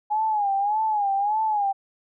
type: tone with vibrato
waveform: sine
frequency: 830.6 Hz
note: G#5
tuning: in tune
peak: -20 dBFS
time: 0.1-1.73 s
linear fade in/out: 20 ms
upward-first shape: sine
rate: 1.7 Hz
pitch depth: 100 cents each way
effects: none